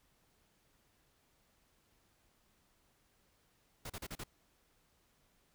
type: noise bursts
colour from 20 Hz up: pink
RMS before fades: -44 dBFS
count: 5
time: 3.85-4.238 s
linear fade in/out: 5 ms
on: 48 ms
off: 37 ms
effects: pink hiss -73 dBFS RMS until 5.54 s